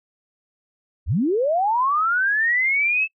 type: linear sweep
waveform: sine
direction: up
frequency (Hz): 48.56 to 2637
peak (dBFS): -17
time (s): 1.06-3.08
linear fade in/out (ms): 50
effects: noise-tail reverb RT60 0.1 s tail -25 dB re dry